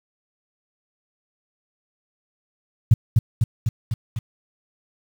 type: tone with echo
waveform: sine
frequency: 113.4 Hz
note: A#2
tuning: 47 cents flat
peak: -7 dBFS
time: 2.91-2.94 s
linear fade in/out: 5 ms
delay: 250 ms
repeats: 5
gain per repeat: -3 dB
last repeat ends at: 4.19 s
effects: 7-bit